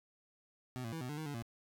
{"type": "tone with pitch steps", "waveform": "25% pulse", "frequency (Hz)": [126.5, 114.1, 162.9, 125.6, 148.2, 156.9, 144.4, 116], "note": ["B2", "A#2", "E3", "B2", "D3", "D#3", "D3", "A#2"], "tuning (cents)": [42, -37, -20, 30, 16, 15, -29, -8], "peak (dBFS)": -36, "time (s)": [0.76, 1.424], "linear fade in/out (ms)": 0, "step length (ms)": 83, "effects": []}